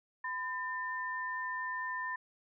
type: tone pair together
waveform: sine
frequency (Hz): 1009 / 1797.8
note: B5 / A6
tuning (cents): +37 / +37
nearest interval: minor seventh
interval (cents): 1000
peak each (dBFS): -38 / -37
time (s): 0.24-2.16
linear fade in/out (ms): 5
effects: none